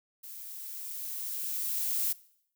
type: noise with level ramp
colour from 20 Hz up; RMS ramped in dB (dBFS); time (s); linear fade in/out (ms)
violet; -45 to -29; 0.23-2.13; 10
effects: noise-tail reverb RT60 0.7 s tail -21 dB re dry